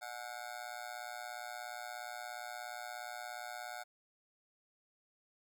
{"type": "tone with amplitude modulation", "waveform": "25% pulse", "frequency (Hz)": 728, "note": "F#5", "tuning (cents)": -28, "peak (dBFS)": -35, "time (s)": [0.01, 3.84], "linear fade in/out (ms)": 20, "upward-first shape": "sine", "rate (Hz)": 117, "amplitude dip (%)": 95, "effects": []}